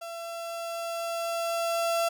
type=tone with level ramp; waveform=35% pulse; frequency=674 Hz; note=E5; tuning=38 cents sharp; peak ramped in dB=-35 to -22 dBFS; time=0.01-2.09 s; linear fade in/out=10 ms; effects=none